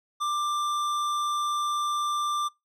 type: tone with tanh clipping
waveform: sine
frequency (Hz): 1184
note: D6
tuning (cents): +14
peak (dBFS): -27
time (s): 0.2-2.49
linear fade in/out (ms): 20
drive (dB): 15
effects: noise-tail reverb RT60 0.2 s tail -23 dB re dry